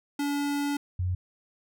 square / sine tone pair in turn, 286.4 / 90.71 Hz, D4 / F#2, -43 / -34 cents, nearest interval octave + minor sixth, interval 1991 cents, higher first, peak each -27 / -25 dBFS, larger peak second, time 0.19-0.77 / 0.99-1.15 s, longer first, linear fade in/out 5 ms, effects none

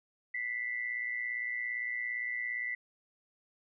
sine tone pair together, 1975.5 / 2093 Hz, B6 / C7, 0 / 0 cents, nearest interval minor second, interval 100 cents, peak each -34 / -40 dBFS, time 0.34-2.75 s, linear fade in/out 5 ms, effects none

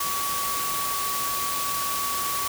sine tone in noise, 1132 Hz, C#6, 36 cents sharp, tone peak -28 dBFS, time 0-2.48 s, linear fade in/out 5 ms, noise white, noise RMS -29 dBFS, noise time 0-2.48 s, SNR -2 dB, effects none

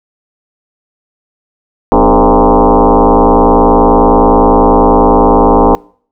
sine tone with frequency modulation, 250.2 Hz, B3, 23 cents sharp, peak -3 dBFS, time 1.92-5.75 s, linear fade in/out 0 ms, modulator 110 Hz, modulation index 6.9, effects noise-tail reverb RT60 0.5 s tail -25 dB re dry

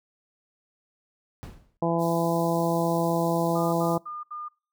brown noise with exponential decay, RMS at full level -34 dBFS, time 1.43-1.77 s, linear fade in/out 0 ms, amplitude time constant 73 ms
harmonic tone, 167.8 Hz, E3, 31 cents sharp, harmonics 1 / 2 / 3 / 4 / 5 / 6, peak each -27 / -28 / -29 / -29 / -31 / -33 dBFS, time 1.82-3.98 s, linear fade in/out 5 ms
white band-stop noise, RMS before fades -44 dBFS, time 1.98-3.99 s, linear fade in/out 50 ms, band 280 to 3600 Hz, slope 96 dB/octave
sine tone bursts, 1211 Hz, D#6, 47 cents flat, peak -33 dBFS, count 4, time 3.55-4.486 s, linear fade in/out 10 ms, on 180 ms, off 72 ms
effects noise-tail reverb RT60 0.4 s tail -26 dB re dry

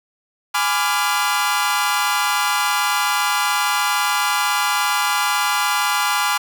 sawtooth chord, G# diminished seventh, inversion none, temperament equal with one note detuned, 830.6 / 1004.5 / 1174.7 / 1396.9 Hz, G#5 / B5 / D6 / F6, 0 / +29 / 0 / 0 cents, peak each -19 dBFS, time 0.54-6.38 s, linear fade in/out 10 ms, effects none

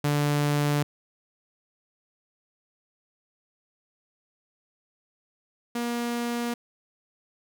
sawtooth tone pair in turn, 146.2 / 237.9 Hz, D3 / A#3, -7 / +35 cents, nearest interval minor sixth, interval 842 cents, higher second, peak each -18 / -23 dBFS, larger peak first, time 0.04-0.83 / 5.75-6.54 s, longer neither, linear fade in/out 5 ms, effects none

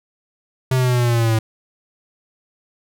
square linear sweep, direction down, 130.81 to 110 Hz, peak -15 dBFS, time 0.71-1.39 s, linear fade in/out 5 ms, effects none

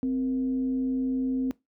sine tone with frequency modulation, 260 Hz, C4, 11 cents flat, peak -24 dBFS, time 0.03-1.51 s, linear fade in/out 0 ms, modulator 208 Hz, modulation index 0.32, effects noise-tail reverb RT60 0.2 s tail -21 dB re dry + high-pass 80 Hz 12 dB/octave

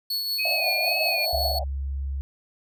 45% pulse tone with tremolo, 4400 Hz, C#8, 14 cents flat, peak -23 dBFS, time 0.1-1.59 s, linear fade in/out 5 ms, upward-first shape triangle, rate 5.4 Hz, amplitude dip 40%
sine tone with vibrato, 2489 Hz, D#7, in tune, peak -24 dBFS, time 0.38-1.26 s, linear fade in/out 20 ms, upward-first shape sine, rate 2 Hz, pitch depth 61 cents each way
pink band-pass noise, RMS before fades -30 dBFS, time 0.45-1.64 s, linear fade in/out 5 ms, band 600 to 740 Hz, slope 96 dB/octave
sine tone, 68.4 Hz, C#2, 23 cents flat, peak -26 dBFS, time 1.33-2.21 s, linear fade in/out 0 ms
effects none

